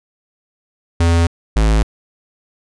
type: tone pair in turn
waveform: square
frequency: 84.3 / 53.82 Hz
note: E2 / A1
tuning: +39 / -38 cents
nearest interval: minor sixth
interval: 777 cents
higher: first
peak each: -11 dBFS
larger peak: neither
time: 1-1.27 / 1.56-1.83 s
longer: neither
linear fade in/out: 5 ms
effects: resampled to 22050 Hz